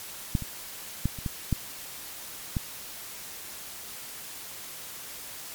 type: clicks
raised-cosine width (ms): 5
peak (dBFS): -11 / -23 / -12 / -26 / -17 / -11 / -14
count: 7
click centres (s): 0.352 / 0.423 / 1.056 / 1.188 / 1.262 / 1.527 / 2.568
effects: white hiss -41 dBFS RMS until 5.54 s + MP3 96 kbps